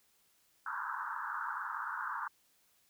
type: band-pass noise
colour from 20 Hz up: white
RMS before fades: -39 dBFS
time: 0.66-2.28 s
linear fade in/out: 5 ms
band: 880 to 1600 Hz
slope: 96 dB/octave
effects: white hiss -71 dBFS RMS until 2.89 s